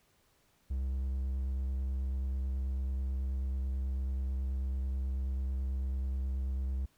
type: tone with vibrato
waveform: triangle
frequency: 65.9 Hz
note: C2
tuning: 13 cents sharp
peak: -29 dBFS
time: 0.7-6.86 s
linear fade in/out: 10 ms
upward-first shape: triangle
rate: 9.2 Hz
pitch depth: 22 cents each way
effects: pink hiss -70 dBFS RMS until 6.97 s